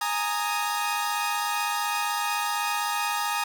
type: chord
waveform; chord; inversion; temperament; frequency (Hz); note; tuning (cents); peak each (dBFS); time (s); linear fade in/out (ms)
sawtooth; Ab suspended second; none; equal with one note detuned; 830.6 / 926.4 / 1244.5; Ab5 / Bb5 / Eb6; 0 / -11 / 0; -26; 0.01-3.44; 5
effects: none